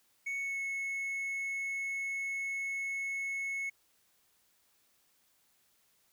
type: tone with pitch glide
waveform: triangle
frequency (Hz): 2217 to 2194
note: C#7 to C#7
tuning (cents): 0 to -18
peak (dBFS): -32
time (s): 0.26-3.7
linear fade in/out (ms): 10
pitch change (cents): -18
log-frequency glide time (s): 0.38-0.6
effects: white hiss -71 dBFS RMS until 6.12 s